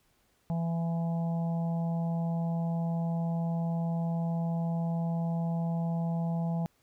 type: harmonic tone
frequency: 167.1 Hz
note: E3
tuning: 24 cents sharp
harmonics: 1 / 3 / 4 / 5 / 6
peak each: -28 / -47 / -41 / -43 / -55 dBFS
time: 0.5-6.66 s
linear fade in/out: 0 ms
effects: pink hiss -70 dBFS RMS until 6.82 s